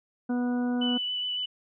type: harmonic tone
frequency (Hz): 245.4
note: B3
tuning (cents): -11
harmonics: 1 / 2 / 3 / 4 / 5 / 6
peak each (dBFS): -25 / -37 / -39 / -46 / -50 / -43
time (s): 0.29-0.98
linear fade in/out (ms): 10
type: tone with vibrato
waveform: sine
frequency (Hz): 2981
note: F#7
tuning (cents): +12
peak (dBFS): -28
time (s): 0.81-1.46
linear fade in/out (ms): 10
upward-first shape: sine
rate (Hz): 7.2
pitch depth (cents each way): 13
effects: none